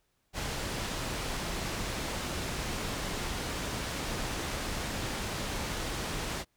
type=low-pass noise; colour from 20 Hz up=pink; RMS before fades=-35 dBFS; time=0.33-6.45 s; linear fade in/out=50 ms; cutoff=8200 Hz; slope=12 dB/octave; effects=pink hiss -75 dBFS RMS until 6.56 s